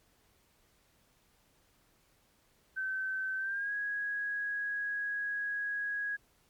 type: tone with pitch glide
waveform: sine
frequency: 1538 to 1657.9 Hz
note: G6 to G#6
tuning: -33 to -3 cents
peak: -32 dBFS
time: 2.76-6.17 s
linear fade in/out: 20 ms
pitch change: +130 cents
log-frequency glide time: 3.37-3.73 s
effects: pink hiss -69 dBFS RMS until 6.49 s + MP3 96 kbps